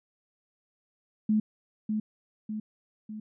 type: tone with echo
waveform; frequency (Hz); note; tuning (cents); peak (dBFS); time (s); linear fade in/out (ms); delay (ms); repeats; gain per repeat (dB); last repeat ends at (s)
sine; 214.8; A3; -41; -21; 1.29-1.4; 5; 600; 3; -5; 3.2
effects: none